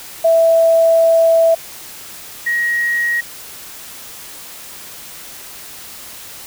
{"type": "tone pair in turn", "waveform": "sine", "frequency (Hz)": [659, 1892.1], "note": ["E5", "A#6"], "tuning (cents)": [-1, 25], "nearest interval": "octave + tritone", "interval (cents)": 1826, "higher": "second", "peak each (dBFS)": [-8, -14], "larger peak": "first", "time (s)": [[0.24, 1.55], [2.46, 3.21]], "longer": "first", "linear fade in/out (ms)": 10, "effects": ["white hiss -34 dBFS RMS until 6.46 s"]}